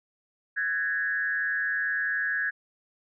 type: tone with frequency modulation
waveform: sine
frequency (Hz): 1661.2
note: G#6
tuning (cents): 0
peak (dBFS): -25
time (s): 0.56-2.51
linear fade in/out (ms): 20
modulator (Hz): 151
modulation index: 0.82
effects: none